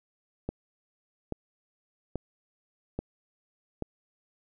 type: click train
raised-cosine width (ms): 2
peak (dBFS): -18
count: 5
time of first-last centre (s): 0.49-3.823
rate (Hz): 1.2
effects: none